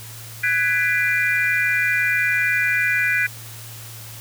sine chord, G# half-diminished seventh, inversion third, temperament just, 1495.1 / 1661.2 / 1993.5 / 2392 Hz, F#6 / G#6 / B6 / D7, +18 / 0 / +16 / +31 cents, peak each -23 / -23 / -22 / -22 dBFS, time 0.43-3.27 s, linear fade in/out 10 ms, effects added 113 Hz sine -38 dBFS peak until 4.2 s + white hiss -39 dBFS RMS until 4.2 s

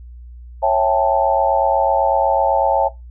sine chord, A dominant seventh, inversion first, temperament just, 550 / 660 / 792 / 880 Hz, C#5 / E5 / G5 / A5, -14 / +2 / +18 / 0 cents, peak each -18 dBFS, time 0.62-2.89 s, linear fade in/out 20 ms, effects noise-tail reverb RT60 0.2 s tail -19 dB re dry + added 60 Hz sine -34 dBFS peak until 3.1 s

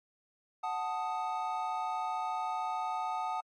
triangle chord, D# diminished, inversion first, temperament equal, 740 / 880 / 1244.5 Hz, F#5 / A5 / D#6, 0 / 0 / 0 cents, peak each -34 / -34 / -36 dBFS, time 0.63-3.41 s, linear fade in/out 10 ms, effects MP3 48 kbps

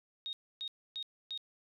sine tone bursts, 3729 Hz, A#7, in tune, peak -37 dBFS, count 4, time 0.26-1.376 s, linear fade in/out 0 ms, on 69 ms, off 280 ms, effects none

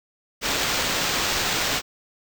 violet noise with sample-and-hold, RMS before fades -24 dBFS, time 0.41-1.82 s, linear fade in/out 50 ms, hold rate 11025 Hz, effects none

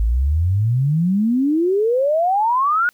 sine exponential sweep, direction up, 51.91 to 1480 Hz, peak -14 dBFS, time 0-2.89 s, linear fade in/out 0 ms, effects white hiss -59 dBFS RMS until 2.93 s

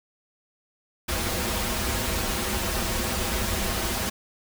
pink noise with comb filter, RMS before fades -27 dBFS, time 1.08-4.1 s, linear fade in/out 10 ms, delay 6.9 ms, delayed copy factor -1, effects none

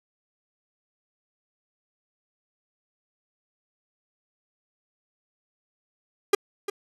45% pulse tone with echo, 403.2 Hz, G4, 49 cents sharp, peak -14 dBFS, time 6.33-6.35 s, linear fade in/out 5 ms, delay 350 ms, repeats 1, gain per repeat -13 dB, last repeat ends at 6.7 s, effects resampled to 32000 Hz

